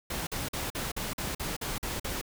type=noise bursts; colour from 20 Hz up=pink; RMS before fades=-34 dBFS; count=10; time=0.1-2.214 s; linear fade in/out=5 ms; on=170 ms; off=46 ms; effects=none